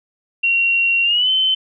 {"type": "tone with pitch glide", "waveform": "sine", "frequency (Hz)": [2746, 3065], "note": ["F7", "G7"], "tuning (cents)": [-30, -40], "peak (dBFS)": -13, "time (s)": [0.43, 1.55], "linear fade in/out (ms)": 10, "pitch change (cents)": 190, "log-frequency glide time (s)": [1.03, 1.3], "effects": []}